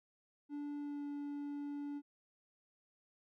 triangle tone with pitch glide, 290.5 to 288 Hz, D4 to D4, -19 to -34 cents, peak -38 dBFS, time 0.49-2.02 s, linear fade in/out 50 ms, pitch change -15 cents, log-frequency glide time 0.79-1.04 s, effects none

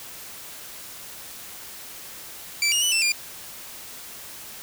20% pulse tone with pitch steps, 2329 / 2854 / 2971 / 2676 / 2401 Hz, D7 / F7 / F#7 / E7 / D7, -15 / +37 / +6 / +25 / +38 cents, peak -14 dBFS, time 2.62-3.12 s, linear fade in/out 2 ms, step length 100 ms, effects white hiss -40 dBFS RMS until 4.62 s

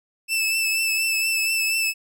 sawtooth tone with vibrato, 2637 Hz, E7, in tune, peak -17 dBFS, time 0.28-1.94 s, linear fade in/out 50 ms, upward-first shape triangle, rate 4.2 Hz, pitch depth 31 cents each way, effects none

